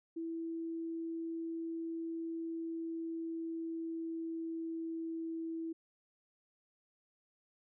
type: tone with pitch glide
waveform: sine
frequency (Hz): 329.6 to 327.3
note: E4 to E4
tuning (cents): 0 to -12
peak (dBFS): -37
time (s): 0.16-5.73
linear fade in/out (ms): 10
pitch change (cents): -12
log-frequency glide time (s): 2.24-5.46
effects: none